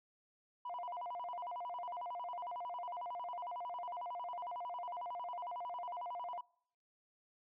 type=tone with vibrato; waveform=sine; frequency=830.6 Hz; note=G#5; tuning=in tune; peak=-39 dBFS; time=0.65-6.41 s; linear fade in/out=5 ms; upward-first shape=square; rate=11 Hz; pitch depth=290 cents each way; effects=noise-tail reverb RT60 0.7 s tail -26 dB re dry + tanh soft clip ceiling -38 dBFS

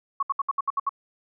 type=tone bursts; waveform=sine; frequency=1108.7 Hz; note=C#6; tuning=in tune; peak=-21 dBFS; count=8; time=0.2-0.893 s; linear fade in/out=5 ms; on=28 ms; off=67 ms; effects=none

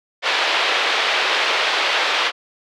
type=band-pass noise; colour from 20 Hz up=white; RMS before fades=-19 dBFS; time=0.22-2.32 s; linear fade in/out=50 ms; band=430 to 3700 Hz; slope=24 dB/octave; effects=none

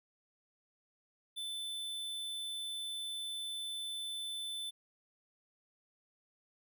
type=tone; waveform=square; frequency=3520 Hz; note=A7; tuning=in tune; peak=-39 dBFS; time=1.36-4.71 s; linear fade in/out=20 ms; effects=none

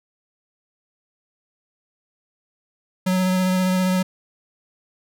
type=tone with vibrato; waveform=square; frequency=185 Hz; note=F#3; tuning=in tune; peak=-18 dBFS; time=3.06-4.03 s; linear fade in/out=10 ms; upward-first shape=triangle; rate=15 Hz; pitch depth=17 cents each way; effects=none

